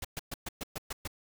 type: noise bursts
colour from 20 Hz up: pink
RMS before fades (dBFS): -37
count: 8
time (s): 0.02-1.076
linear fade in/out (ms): 5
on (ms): 27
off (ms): 120
effects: none